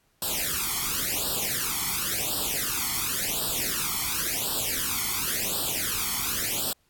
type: noise with flanger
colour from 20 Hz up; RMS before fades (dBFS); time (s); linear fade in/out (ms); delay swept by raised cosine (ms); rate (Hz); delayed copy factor
white; -28; 0.22-6.73; 2; 0.23 to 0.93; 0.93; +1
effects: pink hiss -68 dBFS RMS until 6.89 s + AAC 64 kbps